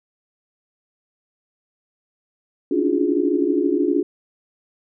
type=tone cluster; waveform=sine; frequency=280.5 / 293.1 / 329.7 / 356.1 / 415 Hz; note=C#4 / D4 / E4 / F4 / G#4; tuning=+21 / -3 / 0 / +34 / -1 cents; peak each=-24 / -22 / -25 / -21 / -24 dBFS; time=2.71-4.03 s; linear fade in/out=5 ms; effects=none